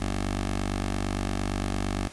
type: tone with notch filter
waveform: 10% pulse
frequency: 48.77 Hz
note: G1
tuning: 8 cents flat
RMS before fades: -29 dBFS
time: 0-2.08 s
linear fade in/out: 10 ms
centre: 140 Hz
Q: 1.8
effects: pink hiss -46 dBFS RMS until 2.12 s + resampled to 24000 Hz